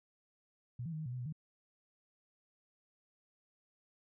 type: tone with pitch steps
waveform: sine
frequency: 121.9 / 166.3 / 155.6 / 156.7 / 122.5 / 126.3 / 122.5 / 155.7 Hz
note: B2 / E3 / D#3 / D#3 / B2 / B2 / B2 / D#3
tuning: -22 / +16 / 0 / +13 / -14 / +39 / -14 / +2 cents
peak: -38 dBFS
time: 0.79-1.326 s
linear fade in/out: 5 ms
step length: 67 ms
effects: none